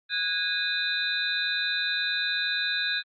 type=tone cluster; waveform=sine; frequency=1473 / 1642 / 2482 / 3651 / 3996 Hz; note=F#6 / G#6 / D#7 / A#7 / B7; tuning=-8 / -20 / -5 / -37 / +20 cents; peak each=-35 / -29 / -35 / -32 / -30 dBFS; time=0.09-3.03 s; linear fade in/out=50 ms; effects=Opus 48 kbps